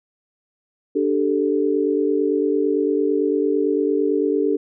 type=chord; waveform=sine; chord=D suspended fourth; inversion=none; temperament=just; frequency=293.7 / 391.6 / 440.5 Hz; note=D4 / G4 / A4; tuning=0 / -2 / +2 cents; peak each=-21 dBFS; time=0.95-4.57 s; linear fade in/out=10 ms; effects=none